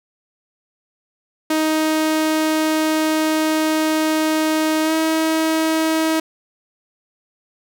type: tone with pitch glide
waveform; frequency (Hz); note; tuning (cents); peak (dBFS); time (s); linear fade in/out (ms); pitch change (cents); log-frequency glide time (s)
sawtooth; 313.2 to 319.2; D#4 to D#4; +11 to +44; -12; 1.5-6.2; 5; +33; 4.83-4.93
effects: none